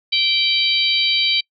harmonic tone with a mistuned harmonic, 779 Hz, G5, 11 cents flat, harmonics 3 / 4 / 5 / 6, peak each -22 / -19 / -19 / -22 dBFS, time 0.12-1.41 s, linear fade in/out 10 ms, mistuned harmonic 6, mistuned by -19 cents, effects noise-tail reverb RT60 0.1 s tail -26 dB re dry

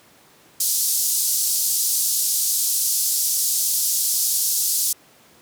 white band-pass noise, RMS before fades -21 dBFS, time 0.6-4.93 s, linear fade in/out 5 ms, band 4800 to 14000 Hz, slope 24 dB/octave, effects pink hiss -52 dBFS RMS until 5.41 s + high-pass 150 Hz 12 dB/octave

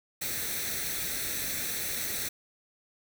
white noise with comb filter, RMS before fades -33 dBFS, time 0.21-2.29 s, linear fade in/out 10 ms, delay 0.5 ms, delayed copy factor +0.65, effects none

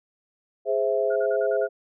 sine chord, Ab augmented, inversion none, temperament equal, 415.3 / 523.3 / 659.3 Hz, Ab4 / C5 / E5, 0 / 0 / 0 cents, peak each -25 dBFS, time 0.65-1.69 s, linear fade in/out 50 ms
sine tone bursts, 1433 Hz, F6, 44 cents sharp, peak -34 dBFS, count 6, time 1.1-1.673 s, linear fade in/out 10 ms, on 63 ms, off 39 ms
effects none

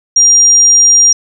sine tone, 5700 Hz, F8, 34 cents sharp, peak -3 dBFS, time 0.16-1.13 s, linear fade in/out 5 ms, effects 7-bit

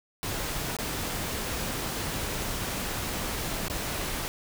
pink noise with dropouts, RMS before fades -32 dBFS, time 0.23-4.28 s, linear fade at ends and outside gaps 0 ms, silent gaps 0.767-0.787 / 3.682-3.699 s, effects none

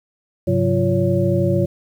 sine tone cluster, 101.2 / 134 / 183.4 / 347 / 561 Hz, G#2 / C3 / F#3 / F4 / C#5, -44 / +42 / -15 / -11 / +21 cents, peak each -21 dBFS, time 0.47-1.66 s, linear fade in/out 10 ms, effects 8-bit

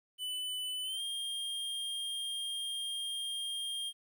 square tone with pitch glide, 2999 to 3214 Hz, F#7 to G7, +23 to +43 cents, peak -36 dBFS, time 0.18-3.93 s, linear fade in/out 50 ms, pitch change +120 cents, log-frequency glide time 0.83-1.02 s, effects 12-bit

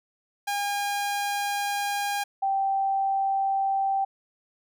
sawtooth / sine tone pair in turn, 811 / 780.6 Hz, G#5 / G5, -41 / -8 cents, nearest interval minor second, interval 67 cents, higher first, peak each -22 dBFS, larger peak neither, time 0.47-2.24 / 2.42-4.05 s, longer first, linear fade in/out 10 ms, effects none

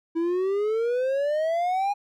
triangle exponential sweep, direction up, 325.7 to 824 Hz, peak -20 dBFS, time 0.15-1.94 s, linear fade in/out 20 ms, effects none

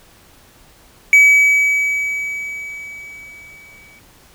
triangle tone with exponential decay, 2280 Hz, C#7, 48 cents sharp, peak -3 dBFS, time 1.13-3.99 s, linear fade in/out 1 ms, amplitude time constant 620 ms, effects pink hiss -48 dBFS RMS until 4.34 s

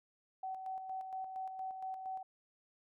sine tone with tremolo, 758 Hz, F#5, 42 cents sharp, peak -38 dBFS, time 0.43-2.23 s, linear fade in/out 5 ms, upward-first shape square, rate 4.3 Hz, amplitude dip 45%, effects none

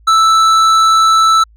sine tone with hard clipping, 1318.5 Hz, E6, in tune, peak -8 dBFS, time 0.07-1.44 s, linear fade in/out 10 ms, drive 10 dB, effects added 54 Hz sine -42 dBFS peak until 1.56 s

